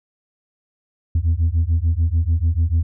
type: beating tone pair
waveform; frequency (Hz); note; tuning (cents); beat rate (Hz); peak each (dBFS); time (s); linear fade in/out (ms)
sine; 79.2 / 86; D#2 / F2; +31 / -26; 6.8; -16; 1.15-2.83; 5
effects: tanh soft clip ceiling -12 dBFS